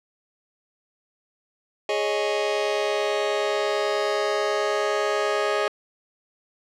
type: chord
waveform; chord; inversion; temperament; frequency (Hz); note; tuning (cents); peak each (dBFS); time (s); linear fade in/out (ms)
sawtooth; Ab suspended fourth; none; just; 415.3 / 553.7 / 623; Ab4 / Db5 / Eb5; 0 / -2 / +2; -21 / -24 / -22; 1.89-5.68; 2
effects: low-pass 5000 Hz 12 dB/octave